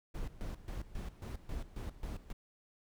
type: noise with tremolo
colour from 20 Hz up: brown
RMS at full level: -40 dBFS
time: 0.14-2.33 s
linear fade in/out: 10 ms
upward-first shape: square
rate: 3.7 Hz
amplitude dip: 80%
effects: none